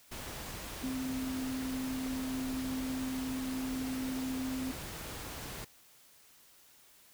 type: tone in noise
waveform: sine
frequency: 260.1 Hz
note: C4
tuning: 10 cents flat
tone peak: -34 dBFS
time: 0.83-4.72 s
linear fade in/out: 10 ms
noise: pink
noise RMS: -43 dBFS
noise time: 0.11-5.65 s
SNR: +6 dB
effects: white hiss -61 dBFS RMS until 7.13 s